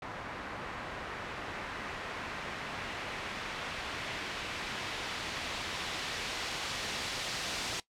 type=noise with low-pass filter sweep; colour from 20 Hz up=white; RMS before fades=-39 dBFS; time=0.02-7.8 s; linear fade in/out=2 ms; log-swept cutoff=1400 to 4900 Hz; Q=0.86; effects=noise-tail reverb RT60 0.1 s tail -18 dB re dry